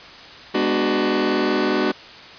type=chord; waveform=sawtooth; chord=G# half-diminished seventh; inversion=none; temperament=just; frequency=207.7 / 249.2 / 299 / 373.8 Hz; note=G#3 / B3 / D4 / F#4; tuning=0 / +16 / +31 / +18 cents; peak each=-22 / -20 / -19 / -17 dBFS; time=0.54-1.92 s; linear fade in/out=10 ms; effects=white hiss -40 dBFS RMS until 2.38 s + resampled to 11025 Hz